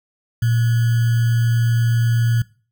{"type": "tone with sample-and-hold", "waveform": "sine", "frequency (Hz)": 116.54, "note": "A#2", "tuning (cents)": 0, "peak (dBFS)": -14, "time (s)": [0.42, 2.42], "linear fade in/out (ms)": 5, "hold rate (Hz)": 1575, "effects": ["noise-tail reverb RT60 0.4 s tail -21 dB re dry"]}